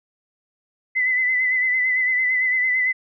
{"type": "tone with vibrato", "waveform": "sine", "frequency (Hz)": 2019, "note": "B6", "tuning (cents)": 38, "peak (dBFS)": -17, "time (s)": [0.95, 2.93], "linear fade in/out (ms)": 20, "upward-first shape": "sine", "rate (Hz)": 8.9, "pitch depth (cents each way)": 38, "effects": []}